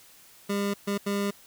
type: tone bursts at uneven times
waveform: 25% pulse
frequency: 201.3 Hz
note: G3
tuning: 46 cents sharp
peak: -22 dBFS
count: 3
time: 0.49-0.74 / 0.87-0.98 / 1.06-1.31 s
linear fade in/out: 10 ms
effects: white hiss -54 dBFS RMS until 1.46 s

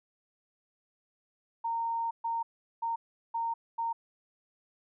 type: tone bursts at uneven times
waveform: sine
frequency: 921 Hz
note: A#5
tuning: 21 cents flat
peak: -29 dBFS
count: 5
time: 1.64-2.11 / 2.24-2.43 / 2.82-2.96 / 3.34-3.54 / 3.78-3.93 s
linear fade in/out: 10 ms
effects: none

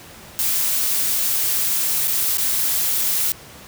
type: noise with dropouts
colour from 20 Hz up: blue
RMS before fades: -20 dBFS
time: 0.39-3.32 s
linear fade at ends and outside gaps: 0 ms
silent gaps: 2.074-2.079 / 2.372-2.382 s
effects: pink hiss -41 dBFS RMS until 3.67 s + high-pass 60 Hz 12 dB/octave

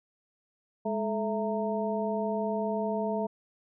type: tone cluster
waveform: sine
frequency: 207.9 / 433.3 / 663 / 920 Hz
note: G#3 / A4 / E5 / A#5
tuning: +2 / -27 / +10 / -23 cents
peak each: -32 / -33 / -32 / -36 dBFS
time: 0.85-3.27 s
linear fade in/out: 10 ms
effects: none

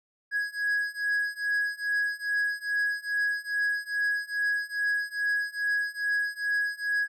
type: beating tone pair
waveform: triangle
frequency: 1661.2 / 1663.6 Hz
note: G#6 / G#6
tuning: 0 / +2 cents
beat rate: 2.4 Hz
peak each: -28 / -27 dBFS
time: 0.31-7.08 s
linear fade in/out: 50 ms
effects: none

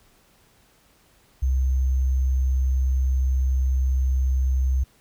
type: tone with sample-and-hold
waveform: sine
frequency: 65.3 Hz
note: C2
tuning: 3 cents flat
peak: -18 dBFS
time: 1.42-4.84 s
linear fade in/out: 10 ms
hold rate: 6300 Hz
effects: pink hiss -59 dBFS RMS until 5 s

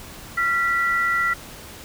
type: tone pair together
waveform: sine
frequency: 1373 / 1960.3 Hz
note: F6 / B6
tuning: -30 / -13 cents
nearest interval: tritone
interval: 617 cents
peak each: -21 dBFS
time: 0.37-1.34 s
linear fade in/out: 10 ms
effects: pink hiss -40 dBFS RMS until 1.84 s

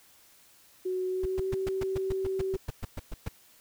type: tone with pitch glide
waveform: sine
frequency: 370 to 381.9 Hz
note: F#4 to G4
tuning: 0 to -45 cents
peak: -28 dBFS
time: 0.85-2.57 s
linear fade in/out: 10 ms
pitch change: +55 cents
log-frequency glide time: 1.07-1.52 s
type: noise bursts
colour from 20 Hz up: brown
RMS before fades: -32 dBFS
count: 15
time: 1.23-3.285 s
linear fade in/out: 5 ms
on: 25 ms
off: 120 ms
effects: white hiss -59 dBFS RMS until 3.6 s

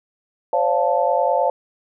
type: chord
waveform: sine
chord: D minor seventh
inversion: third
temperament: equal with one note detuned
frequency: 523.3 / 572.9 / 698.5 / 880 Hz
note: C5 / D5 / F5 / A5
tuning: 0 / -43 / 0 / 0 cents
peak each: -21 dBFS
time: 0.53-1.5 s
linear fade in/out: 2 ms
effects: none

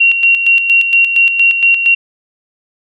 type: tone with tremolo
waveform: sine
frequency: 2748 Hz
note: F7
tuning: 29 cents flat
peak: -5 dBFS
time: 0-1.95 s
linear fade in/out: 10 ms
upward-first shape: square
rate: 4.3 Hz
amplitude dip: 55%
effects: none

